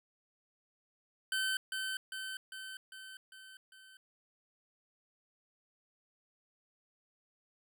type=tone with echo; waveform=25% pulse; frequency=1536 Hz; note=G6; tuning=36 cents flat; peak=-28 dBFS; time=1.32-1.57 s; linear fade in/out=2 ms; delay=400 ms; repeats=6; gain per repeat=-4 dB; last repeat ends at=3.97 s; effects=none